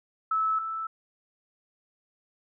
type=tone pair in turn; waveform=sine; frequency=1304 / 1317.6 Hz; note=E6 / E6; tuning=-19 / -1 cents; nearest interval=unison; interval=18 cents; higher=second; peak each=-23 / -30 dBFS; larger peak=first; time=0.31-0.59 / 0.59-0.87 s; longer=neither; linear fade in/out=5 ms; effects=none